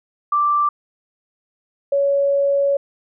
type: tone pair in turn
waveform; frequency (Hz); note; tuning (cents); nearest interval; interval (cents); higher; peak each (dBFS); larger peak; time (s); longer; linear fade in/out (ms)
sine; 1174.7 / 560.2; D6 / C#5; 0 / +18; octave + minor second; 1282; first; -14; neither; 0.32-0.69 / 1.92-2.77; second; 5
effects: none